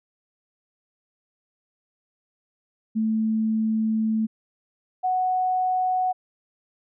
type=tone pair in turn; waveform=sine; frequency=220 / 740 Hz; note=A3 / F#5; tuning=0 / 0 cents; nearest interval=octave + major sixth; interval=2100 cents; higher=second; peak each=-20 dBFS; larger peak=neither; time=2.95-4.27 / 5.03-6.13 s; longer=first; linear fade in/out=20 ms; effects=none